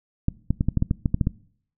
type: clicks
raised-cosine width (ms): 5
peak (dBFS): -8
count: 11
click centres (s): 0.284 / 0.506 / 0.609 / 0.686 / 0.773 / 0.824 / 0.911 / 1.058 / 1.144 / 1.212 / 1.271
effects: noise-tail reverb RT60 0.6 s tail -22 dB re dry